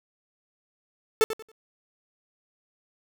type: tone with echo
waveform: 45% pulse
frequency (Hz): 440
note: A4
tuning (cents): 0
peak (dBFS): -16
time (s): 1.21-1.24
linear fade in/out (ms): 0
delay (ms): 92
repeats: 3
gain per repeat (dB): -12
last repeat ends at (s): 1.516
effects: none